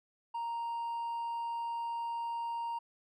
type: tone with hard clipping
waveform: sine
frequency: 932.3 Hz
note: A#5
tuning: in tune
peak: -35 dBFS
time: 0.34-2.79 s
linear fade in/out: 10 ms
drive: 2 dB
effects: none